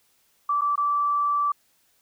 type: tone with dropouts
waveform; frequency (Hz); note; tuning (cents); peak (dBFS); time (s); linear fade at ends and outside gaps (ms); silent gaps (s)
sine; 1162; D6; -19; -20; 0.49-1.52; 5; 0.611-0.617 / 0.757-0.777
effects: white hiss -65 dBFS RMS until 2.01 s